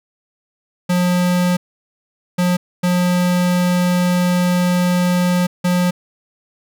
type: tone bursts at uneven times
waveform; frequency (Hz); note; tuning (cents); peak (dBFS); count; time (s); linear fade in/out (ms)
square; 178.7; F3; +40; -14; 4; 0.89-1.57 / 2.38-2.57 / 2.83-5.47 / 5.64-5.91; 10
effects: none